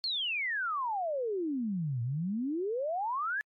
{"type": "exponential two-way sweep", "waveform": "sine", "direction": "down then up", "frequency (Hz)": [4405, 113.9, 1744], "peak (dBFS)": -30, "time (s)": [0.04, 3.41], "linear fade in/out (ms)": 0, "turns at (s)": 2.02, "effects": ["AAC 64 kbps"]}